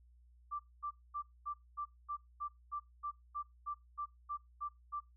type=tone bursts; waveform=sine; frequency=1174.7 Hz; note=D6; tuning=in tune; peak=-37 dBFS; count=15; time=0.51-5.005 s; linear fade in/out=20 ms; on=85 ms; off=230 ms; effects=noise-tail reverb RT60 0.2 s tail -22 dB re dry + added 60 Hz sine -61 dBFS peak until 5.16 s